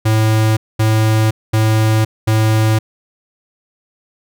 square tone bursts, 109.6 Hz, A2, 6 cents flat, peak -11 dBFS, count 4, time 0.05-2.79 s, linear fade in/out 10 ms, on 520 ms, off 220 ms, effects none

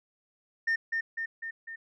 sine tone with echo, 1818 Hz, A#6, 44 cents flat, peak -22 dBFS, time 0.67-0.76 s, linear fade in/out 10 ms, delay 250 ms, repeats 4, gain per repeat -4 dB, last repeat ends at 1.76 s, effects tanh soft clip ceiling -23 dBFS

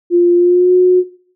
sine tone with pitch glide, 349.2 to 364.2 Hz, F4 to F#4, 0 to -27 cents, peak -6 dBFS, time 0.1-1.04 s, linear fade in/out 50 ms, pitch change +73 cents, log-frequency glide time 0.36-0.73 s, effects noise-tail reverb RT60 0.5 s tail -17 dB re dry

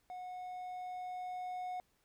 triangle tone with level ramp, 730 Hz, F#5, 24 cents flat, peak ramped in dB -41 to -36 dBFS, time 0.1-1.8 s, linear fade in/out 0 ms, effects pink hiss -75 dBFS RMS until 2.04 s

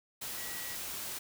sine tone in noise, 1927 Hz, B6, 43 cents flat, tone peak -47 dBFS, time 0.37-0.76 s, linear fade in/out 10 ms, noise white, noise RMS -40 dBFS, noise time 0.21-1.19 s, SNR -10 dB, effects none

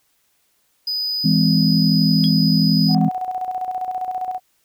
triangle tone, 4978 Hz, D#8, in tune, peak -19 dBFS, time 0.87-2.95 s, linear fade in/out 5 ms
sine chord, E augmented, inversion none, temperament just, 164.81 / 206 / 257.5 Hz, E3 / G#3 / B#3, 0 / -14 / -28 cents, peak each -16 / -17 / -19 dBFS, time 1.24-3.09 s, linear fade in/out 10 ms
triangle tone with exponential decay, 3322 Hz, G#7, in tune, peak -19 dBFS, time 2.24-2.32 s, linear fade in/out 0 ms, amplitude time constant 16 ms
sine tone with tremolo, 740 Hz, F#5, in tune, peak -20 dBFS, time 2.88-4.4 s, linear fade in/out 50 ms, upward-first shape square, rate 15 Hz, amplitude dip 55%
effects tanh soft clip ceiling -3 dBFS + white hiss -64 dBFS RMS until 4.64 s

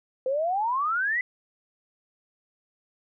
sine exponential sweep, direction up, 505 to 2037 Hz, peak -23 dBFS, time 0.26-1.21 s, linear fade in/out 2 ms, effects none

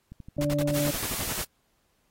click train, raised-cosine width 5 ms, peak -30 dBFS, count 15, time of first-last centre 0.12-1.277 s, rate 12.1 Hz
harmonic tone, 145.8 Hz, D3, 12 cents flat, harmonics 1 / 2 / 4, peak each -28 / -28 / -28 dBFS, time 0.38-0.91 s, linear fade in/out 5 ms
pink noise bursts, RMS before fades -34 dBFS, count 12, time 0.41-1.415 s, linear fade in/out 0 ms, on 37 ms, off 51 ms
white noise, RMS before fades -33 dBFS, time 0.73-1.45 s, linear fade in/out 20 ms
effects pink hiss -71 dBFS RMS until 2.1 s + AAC 48 kbps

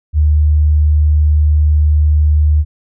sine tone, 75.5 Hz, D2, 48 cents sharp, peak -7 dBFS, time 0.13-2.65 s, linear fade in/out 50 ms, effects none

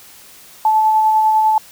sine tone with tremolo, 870 Hz, A5, 20 cents flat, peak -9 dBFS, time 0.65-1.58 s, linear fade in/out 2 ms, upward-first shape sine, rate 10 Hz, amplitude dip 25%, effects white hiss -42 dBFS RMS until 1.71 s

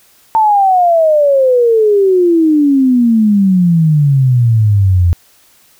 sine exponential sweep, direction down, 899 to 84.4 Hz, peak -6 dBFS, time 0.35-5.13 s, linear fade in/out 0 ms, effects white hiss -48 dBFS RMS until 5.79 s

